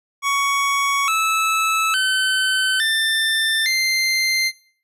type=tone with pitch steps; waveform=25% pulse; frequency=1118 / 1306.7 / 1527.2 / 1785 / 2086 Hz; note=C#6 / E6 / G6 / A6 / C7; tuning=+14 / -16 / -46 / +24 / -6 cents; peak=-13 dBFS; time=0.22-4.52 s; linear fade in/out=50 ms; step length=860 ms; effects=noise-tail reverb RT60 0.5 s tail -19 dB re dry + low-pass 12000 Hz 12 dB/octave